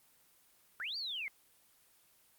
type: linear two-way sweep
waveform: sine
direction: up then down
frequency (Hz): 1318.5 to 4740 to 2044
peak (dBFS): -37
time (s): 0.8-1.28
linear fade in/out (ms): 0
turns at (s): 0.97
effects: white hiss -67 dBFS RMS until 2.38 s + Opus 24 kbps